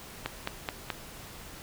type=click train; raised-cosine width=0.3 ms; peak=-14 dBFS; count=4; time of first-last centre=0.26-0.902 s; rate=4.67 Hz; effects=pink hiss -46 dBFS RMS until 1.62 s